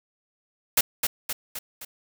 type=noise with echo; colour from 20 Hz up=white; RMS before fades=-19 dBFS; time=0.77-0.81 s; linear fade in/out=5 ms; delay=260 ms; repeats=4; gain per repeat=-5 dB; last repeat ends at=1.85 s; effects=none